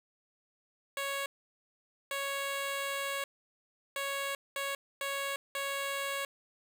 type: tone bursts at uneven times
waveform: 10% pulse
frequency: 554.4 Hz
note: C#5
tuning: in tune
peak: -25 dBFS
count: 6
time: 0.97-1.26 / 2.11-3.24 / 3.96-4.35 / 4.56-4.75 / 5.01-5.36 / 5.55-6.25 s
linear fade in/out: 2 ms
effects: none